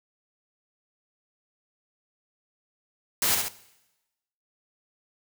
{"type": "noise with echo", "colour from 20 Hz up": "white", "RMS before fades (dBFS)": -24, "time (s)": [3.22, 3.35], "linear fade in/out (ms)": 2, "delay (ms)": 67, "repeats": 2, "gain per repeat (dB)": -4, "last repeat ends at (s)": 3.484, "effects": ["noise-tail reverb RT60 1.0 s tail -19 dB re dry"]}